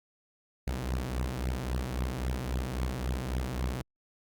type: beating tone pair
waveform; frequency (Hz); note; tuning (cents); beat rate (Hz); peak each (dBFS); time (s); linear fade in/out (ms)
sawtooth; 61.74 / 65.44; B1 / C2; 0 / +1; 3.7; -29 / -30; 0.67-3.82; 5
effects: Opus 48 kbps